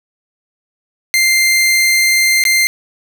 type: tone with dropouts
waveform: sawtooth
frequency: 2093 Hz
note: C7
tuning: in tune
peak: -6 dBFS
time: 1.14-2.67 s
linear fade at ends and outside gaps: 0 ms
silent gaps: 2.438-2.452 s
effects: none